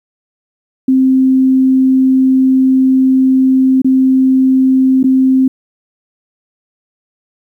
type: tone with dropouts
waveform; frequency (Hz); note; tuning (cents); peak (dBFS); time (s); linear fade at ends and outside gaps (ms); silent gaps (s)
sine; 262; C4; +2; -6; 0.88-5.48; 5; 3.819-3.845 / 5.031-5.041
effects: 8-bit